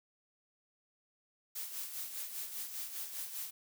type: noise with tremolo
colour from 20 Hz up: blue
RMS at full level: -40 dBFS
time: 1.55-3.51 s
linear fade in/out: 10 ms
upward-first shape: sine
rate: 5 Hz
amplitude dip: 55%
effects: none